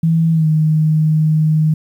sine tone with pitch glide, 163.5 to 155.67 Hz, E3 to D#3, -14 to +1 cents, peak -10 dBFS, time 0.03-1.74 s, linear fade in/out 5 ms, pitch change -85 cents, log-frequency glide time 0.32-0.47 s, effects 8-bit

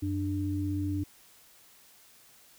sine tone pair together, 93.3 / 296.2 Hz, F#2 / D4, +15 / +15 cents, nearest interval octave + minor sixth, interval 2000 cents, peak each -31 / -31 dBFS, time 0.02-1.04 s, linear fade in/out 10 ms, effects white hiss -58 dBFS RMS until 2.58 s

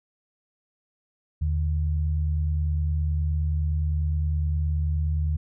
sine tone pair together, 78.5 / 148.19 Hz, D#2 / D3, +16 / +16 cents, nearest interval major seventh, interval 1100 cents, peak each -22 / -31 dBFS, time 1.41-5.37 s, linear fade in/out 10 ms, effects none

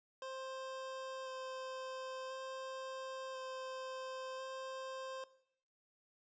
25% pulse tone with vibrato, 523.3 Hz, C5, in tune, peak -40 dBFS, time 0.22-5.24 s, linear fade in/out 2 ms, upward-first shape square, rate 0.48 Hz, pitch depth 8 cents each way, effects noise-tail reverb RT60 0.7 s tail -18 dB re dry + resampled to 16000 Hz

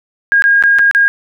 sine tone with dropouts, 1626 Hz, G#6, 37 cents flat, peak -6 dBFS, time 0.32-1.08 s, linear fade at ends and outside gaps 0 ms, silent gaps 0.422-0.44 / 0.625-0.637 / 0.786-0.792 / 0.912-0.949 s, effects none

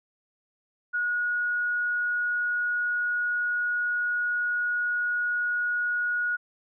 sine tone, 1451 Hz, F#6, 34 cents flat, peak -24 dBFS, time 0.93-6.37 s, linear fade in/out 20 ms, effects none

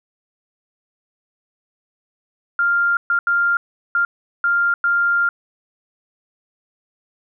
sine tone bursts at uneven times, 1396.9 Hz, F6, in tune, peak -14 dBFS, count 6, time 2.59-2.97 / 3.1-3.19 / 3.27-3.57 / 3.95-4.05 / 4.44-4.74 / 4.84-5.29 s, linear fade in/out 2 ms, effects none

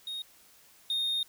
triangle tone pair in turn, 3729 / 3688 Hz, A#7 / A#7, 0 / -19 cents, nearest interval unison, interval 19 cents, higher first, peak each -33 / -26 dBFS, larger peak second, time 0.07-0.22 / 0.9-1.23 s, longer second, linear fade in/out 2 ms, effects white hiss -59 dBFS RMS until 1.28 s

